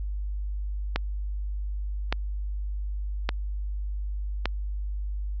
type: click train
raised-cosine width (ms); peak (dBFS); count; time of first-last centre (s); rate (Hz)
0.3; -9; 4; 0.96-4.457; 0.858
effects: added 50 Hz sine -28 dBFS peak until 5.4 s + resampled to 16000 Hz